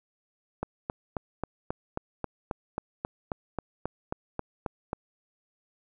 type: click train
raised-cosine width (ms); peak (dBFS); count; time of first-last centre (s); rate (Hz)
1; -16; 17; 0.63-4.931; 3.72
effects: none